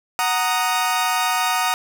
sawtooth chord, D# minor, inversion first, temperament equal, 740 / 932.3 / 1244.5 Hz, F#5 / A#5 / D#6, 0 / 0 / 0 cents, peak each -19 dBFS, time 0.19-1.74 s, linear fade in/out 0 ms, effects none

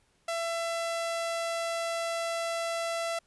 sawtooth tone, 670 Hz, E5, 28 cents sharp, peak -26 dBFS, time 0.28-3.19 s, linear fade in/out 5 ms, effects pink hiss -69 dBFS RMS until 3.26 s + resampled to 24000 Hz

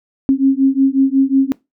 sine beating tone pair, 267 / 272.5 Hz, C4 / C#4, +35 / -29 cents, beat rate 5.5 Hz, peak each -13 dBFS, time 0.29-1.52 s, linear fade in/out 0 ms, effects noise-tail reverb RT60 0.2 s tail -21 dB re dry

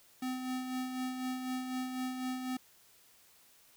square tone with tremolo, 255.9 Hz, C4, 38 cents flat, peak -34 dBFS, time 0.22-2.57 s, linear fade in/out 5 ms, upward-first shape sine, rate 4 Hz, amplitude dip 45%, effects white hiss -63 dBFS RMS until 3.76 s

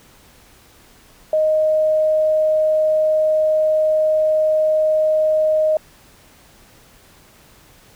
sine tone, 622 Hz, D#5, 1 cent flat, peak -13 dBFS, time 1.33-5.77 s, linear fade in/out 2 ms, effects pink hiss -49 dBFS RMS until 7.95 s

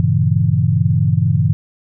sine chord, G diminished seventh, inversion none, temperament equal with one note detuned, 98 / 116.54 / 138.59 / 163.11 Hz, G2 / Bb2 / Db3 / Fb3, 0 / 0 / 0 / -18 cents, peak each -17 dBFS, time 0-1.53 s, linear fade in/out 0 ms, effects none

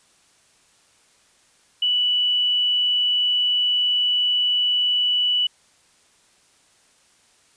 sine tone, 2959 Hz, F#7, 1 cent flat, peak -17 dBFS, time 1.82-5.47 s, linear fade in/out 5 ms, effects white hiss -58 dBFS RMS until 7.56 s + resampled to 22050 Hz

